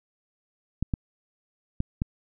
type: clicks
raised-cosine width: 5 ms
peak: -13 dBFS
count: 4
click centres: 0.826 / 0.938 / 1.804 / 2.019 s
effects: none